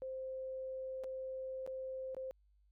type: tone with dropouts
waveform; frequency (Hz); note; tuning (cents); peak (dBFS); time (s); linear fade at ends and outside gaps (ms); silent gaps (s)
sine; 523.3; C5; 0; -40; 0.02-2.31; 0; 1.037-1.042 / 1.664-1.675 / 2.147-2.167
effects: added 50 Hz sine -67 dBFS peak until 2.71 s